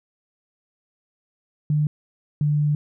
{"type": "tone pair in turn", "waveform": "sine", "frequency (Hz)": [150, 148.19], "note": ["D3", "D3"], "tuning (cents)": [37, 16], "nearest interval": "unison", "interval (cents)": 21, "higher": "first", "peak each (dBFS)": -17, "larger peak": "neither", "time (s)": [[1.7, 1.87], [2.41, 2.75]], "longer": "second", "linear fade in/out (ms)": 2, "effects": []}